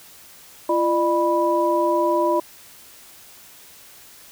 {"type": "tone cluster", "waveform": "sine", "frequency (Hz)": [341.9, 603, 983], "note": ["F4", "D5", "B5"], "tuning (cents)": [-37, 46, -8], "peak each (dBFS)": -21, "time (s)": [0.69, 2.4], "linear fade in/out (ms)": 5, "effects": ["white hiss -46 dBFS RMS until 4.31 s"]}